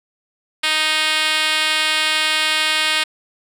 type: tone with band-pass filter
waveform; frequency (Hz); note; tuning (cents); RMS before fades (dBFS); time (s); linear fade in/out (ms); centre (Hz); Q
5% pulse; 311.1; D#4; 0; -18; 0.63-3.04; 10; 3700; 0.7
effects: none